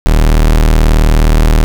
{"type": "tone", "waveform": "40% pulse", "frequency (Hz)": 38.89, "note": "D#1", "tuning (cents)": 0, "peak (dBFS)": -4, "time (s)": [0.06, 1.64], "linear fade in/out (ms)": 0, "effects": []}